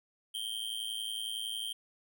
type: tone with amplitude modulation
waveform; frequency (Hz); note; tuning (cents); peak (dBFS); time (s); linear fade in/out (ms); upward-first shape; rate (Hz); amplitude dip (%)
square; 3165; G7; +16; -32; 0.34-1.73; 10; sine; 111; 90
effects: none